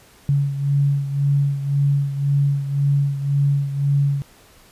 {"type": "beating tone pair", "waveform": "sine", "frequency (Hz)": [140.6, 142.5], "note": ["C#3", "C#3"], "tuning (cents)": [25, 48], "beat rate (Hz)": 1.9, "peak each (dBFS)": [-17, -23], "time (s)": [0.29, 4.22], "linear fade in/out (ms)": 0, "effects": ["pink hiss -50 dBFS RMS until 4.71 s", "resampled to 32000 Hz"]}